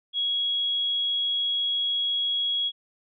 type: tone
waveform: sine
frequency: 3322 Hz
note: G#7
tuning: in tune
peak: -23 dBFS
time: 0.13-2.72 s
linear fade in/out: 50 ms
effects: none